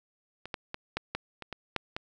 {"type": "clicks", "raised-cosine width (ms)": 0.3, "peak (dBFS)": [-24, -17, -19, -14, -15, -24, -21, -12, -18], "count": 9, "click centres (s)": [0.456, 0.542, 0.744, 0.97, 1.15, 1.423, 1.527, 1.763, 1.965], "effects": []}